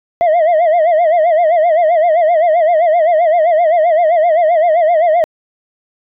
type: tone with vibrato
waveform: sine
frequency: 659.3 Hz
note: E5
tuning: in tune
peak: -5 dBFS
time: 0.21-5.24 s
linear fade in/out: 0 ms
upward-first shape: sine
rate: 7.7 Hz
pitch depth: 130 cents each way
effects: tanh soft clip ceiling -7 dBFS